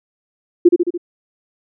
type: tone with echo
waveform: sine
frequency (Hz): 349.2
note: F4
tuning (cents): 0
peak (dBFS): -3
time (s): 0.65-0.69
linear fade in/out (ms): 10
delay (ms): 72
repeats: 4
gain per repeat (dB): -4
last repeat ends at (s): 0.978
effects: none